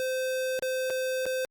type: tone with dropouts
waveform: square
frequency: 517 Hz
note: C5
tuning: 21 cents flat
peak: -28 dBFS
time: 0-1.45 s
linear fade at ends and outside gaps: 0 ms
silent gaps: 0.591-0.624 / 0.9-0.904 / 1.256-1.264 s
effects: Opus 48 kbps